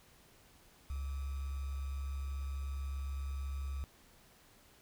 sine tone with sample-and-hold, 68.6 Hz, C#2, 17 cents flat, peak -36 dBFS, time 0.9-3.84 s, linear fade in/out 0 ms, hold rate 1225 Hz, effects pink hiss -63 dBFS RMS until 4.81 s

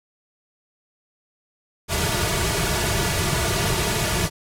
pink noise with comb filter, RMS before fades -22 dBFS, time 1.88-4.3 s, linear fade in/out 50 ms, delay 3.8 ms, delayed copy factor -0.95, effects low-pass 12000 Hz 12 dB/octave

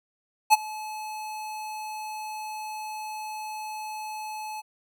square tone with ADSR envelope, 860 Hz, A5, 40 cents flat, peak -12 dBFS, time 0.5-4.62 s, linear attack 32 ms, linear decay 25 ms, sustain -22 dB, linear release 25 ms, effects none

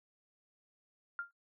sine tone with exponential decay, 1396.9 Hz, F6, in tune, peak -32 dBFS, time 1.19-1.31 s, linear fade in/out 1 ms, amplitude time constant 26 ms, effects noise-tail reverb RT60 0.1 s tail -17 dB re dry

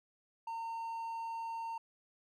triangle tone, 913 Hz, A#5, 36 cents flat, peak -36 dBFS, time 0.47-1.78 s, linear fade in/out 5 ms, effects none

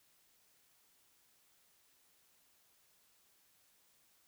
silence, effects white hiss -71 dBFS RMS until 4.27 s

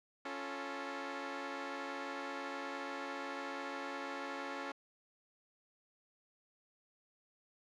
10% pulse chord, Db augmented, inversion none, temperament equal, 277.2 / 349.2 / 440 Hz, Db4 / F4 / A4, 0 / 0 / 0 cents, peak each -34 / -39 / -38 dBFS, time 0.25-4.72 s, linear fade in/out 5 ms, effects low-pass 4000 Hz 12 dB/octave

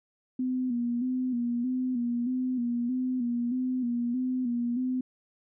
sine tone with vibrato, 246.9 Hz, B3, in tune, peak -26 dBFS, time 0.39-5.01 s, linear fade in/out 5 ms, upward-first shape square, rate 1.6 Hz, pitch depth 56 cents each way, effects none

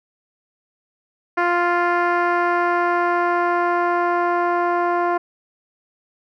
10% pulse tone with low-pass filter sweep, 349.2 Hz, F4, in tune, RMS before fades -19 dBFS, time 1.37-5.18 s, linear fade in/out 10 ms, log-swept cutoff 1600 to 1000 Hz, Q 1.1, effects none

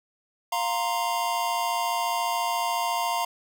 square chord, F suspended fourth, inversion none, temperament equal, 698.5 / 932.3 / 1046.5 Hz, F5 / Bb5 / C6, 0 / 0 / 0 cents, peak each -30 / -28 / -32 dBFS, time 0.52-3.25 s, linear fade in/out 5 ms, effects none

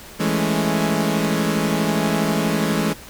sawtooth chord, A major seventh, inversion second, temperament equal, 164.81 / 207.7 / 220 / 277.2 Hz, E3 / G#3 / A3 / C#4, 0 / 0 / 0 / 0 cents, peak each -19 / -18 / -21 / -22 dBFS, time 0.19-2.94 s, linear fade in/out 20 ms, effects pink hiss -40 dBFS RMS until 3.09 s

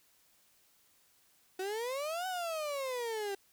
35% pulse exponential two-way sweep, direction up then down, 367.1 to 758 to 389.1 Hz, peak -33 dBFS, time 1.59-3.35 s, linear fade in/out 5 ms, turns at 2.27 s, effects white hiss -68 dBFS RMS until 3.52 s

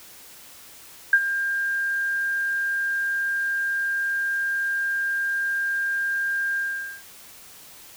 sine tone with ADSR envelope, 1600 Hz, G6, 35 cents sharp, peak -10 dBFS, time 1.13-7.03 s, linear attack 3 ms, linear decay 56 ms, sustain -12 dB, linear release 460 ms, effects white hiss -46 dBFS RMS until 7.96 s

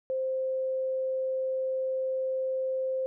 sine tone, 523.3 Hz, C5, in tune, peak -27 dBFS, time 0.1-3.06 s, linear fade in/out 0 ms, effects none

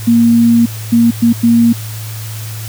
sine tone bursts at uneven times, 233.1 Hz, A#3, in tune, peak -5 dBFS, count 4, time 0.07-0.66 / 0.92-1.11 / 1.22-1.33 / 1.43-1.73 s, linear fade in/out 10 ms, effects added 109 Hz sine -22 dBFS peak until 2.68 s + white hiss -30 dBFS RMS until 2.68 s

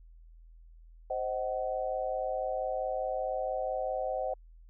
sine chord, C diminished, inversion none, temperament just, 523.3 / 627.9 / 753.5 Hz, C5 / Eb5 / Gb5, 0 / +16 / +31 cents, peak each -34 / -35 / -35 dBFS, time 1.1-4.34 s, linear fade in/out 5 ms, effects added 41 Hz sine -51 dBFS peak until 4.69 s

